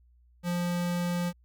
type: tone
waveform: square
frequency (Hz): 175.2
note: F3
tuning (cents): +6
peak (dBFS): -28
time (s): 0.43-1.33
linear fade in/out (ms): 50
effects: added 60 Hz sine -58 dBFS peak until 1.44 s